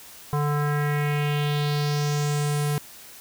square tone with low-pass filter sweep, 146.83 Hz, D3, in tune, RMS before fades -24 dBFS, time 0.33-2.78 s, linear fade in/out 0 ms, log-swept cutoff 1100 to 12000 Hz, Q 2.8, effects white hiss -45 dBFS RMS until 3.2 s

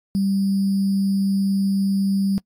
sine tone with sample-and-hold, 196 Hz, G3, in tune, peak -17 dBFS, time 0.15-2.38 s, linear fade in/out 0 ms, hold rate 4900 Hz, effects noise-tail reverb RT60 0.1 s tail -23 dB re dry + AAC 48 kbps

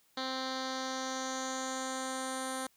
10% pulse tone with low-pass filter sweep, 261.6 Hz, C4, in tune, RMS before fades -37 dBFS, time 0.17-2.67 s, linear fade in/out 5 ms, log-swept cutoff 4300 to 9800 Hz, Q 3.4, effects white hiss -69 dBFS RMS until 2.76 s

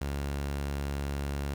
sawtooth tone, 70.5 Hz, C#2, 30 cents sharp, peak -27 dBFS, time 0.01-1.54 s, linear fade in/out 5 ms, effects 9-bit

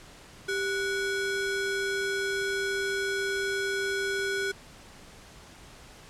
square ring-modulated tone, 933 Hz, A#5, 1 cent sharp, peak -25 dBFS, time 0.48-4.52 s, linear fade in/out 10 ms, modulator 540 Hz, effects pink hiss -50 dBFS RMS until 6.09 s + low-pass 9000 Hz 12 dB/octave

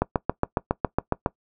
click train, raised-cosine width 1 ms, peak -6 dBFS, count 10, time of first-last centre 0.02-1.261 s, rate 7.25 Hz, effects noise-tail reverb RT60 0.1 s tail -21 dB re dry

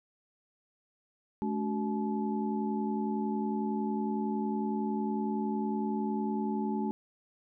sine tone cluster, 214 / 284.9 / 375.9 / 860 Hz, A3 / C#4 / F#4 / A5, -48 / +48 / +27 / -40 cents, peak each -31 / -37 / -37 / -38 dBFS, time 1.42-6.91 s, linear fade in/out 0 ms, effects none

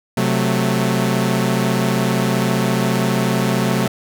sawtooth chord, F# diminished, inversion second, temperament equal, 130.81 / 185 / 220 Hz, C3 / F#3 / A3, 0 / 0 / 0 cents, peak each -16 dBFS, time 0.17-3.88 s, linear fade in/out 5 ms, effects none

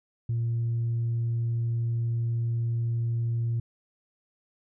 sine tone, 116.54 Hz, A#2, in tune, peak -23 dBFS, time 0.29-3.6 s, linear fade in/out 5 ms, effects tanh soft clip ceiling -22 dBFS

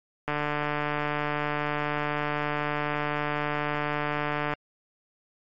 click train, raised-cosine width 0.5 ms, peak -13 dBFS, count 631, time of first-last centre 0.28-4.537 s, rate 148 Hz, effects MP3 48 kbps

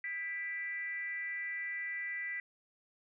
sine tone with frequency modulation, 1975 Hz, B6, in tune, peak -36 dBFS, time 0.04-2.4 s, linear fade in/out 2 ms, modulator 364 Hz, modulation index 0.53, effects none

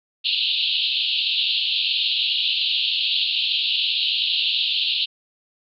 pink band-pass noise, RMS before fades -22 dBFS, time 0.24-5.06 s, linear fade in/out 20 ms, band 2700 to 4300 Hz, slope 96 dB/octave, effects none

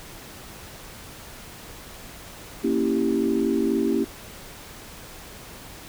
sine chord, A# diminished seventh, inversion none, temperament equal, 233.1 / 277.2 / 329.6 / 392 Hz, A#3 / C#4 / E4 / G4, 0 / 0 / 0 / 0 cents, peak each -25 dBFS, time 2.63-4.05 s, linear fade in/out 20 ms, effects tanh soft clip ceiling -9 dBFS + pink hiss -42 dBFS RMS until 5.88 s

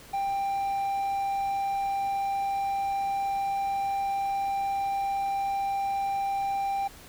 triangle tone, 790 Hz, G5, 13 cents sharp, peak -24 dBFS, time 0.13-6.88 s, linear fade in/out 10 ms, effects pink hiss -49 dBFS RMS until 7.08 s

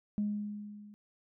sine tone with level ramp, 207.7 Hz, G#3, in tune, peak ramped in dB -27 to -50 dBFS, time 0.18-0.94 s, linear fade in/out 0 ms, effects tanh soft clip ceiling -24 dBFS

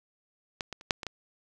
clicks, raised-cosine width 0.2 ms, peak -15 / -20 / -30 / -6 / -20 / -17 dBFS, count 6, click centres 0.608 / 0.727 / 0.811 / 0.908 / 1.032 / 1.067 s, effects none

